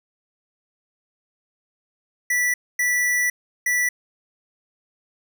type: tone bursts at uneven times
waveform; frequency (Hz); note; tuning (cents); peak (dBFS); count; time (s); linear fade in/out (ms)
square; 1963; B6; -11; -19; 3; 2.3-2.54 / 2.79-3.3 / 3.66-3.89; 5
effects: none